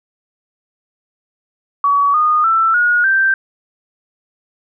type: tone with pitch steps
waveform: sine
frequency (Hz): 1133 / 1228.4 / 1331.9 / 1444.1 / 1565.7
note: C#6 / D#6 / E6 / F#6 / G6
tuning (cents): +37 / -23 / +17 / -42 / -3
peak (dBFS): -10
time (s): 1.84-3.34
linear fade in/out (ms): 2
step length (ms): 300
effects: none